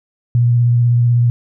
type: tone with vibrato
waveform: sine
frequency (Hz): 120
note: B2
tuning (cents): -49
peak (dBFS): -9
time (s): 0.35-1.3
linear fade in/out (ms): 0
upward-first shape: square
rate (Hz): 16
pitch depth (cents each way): 15
effects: none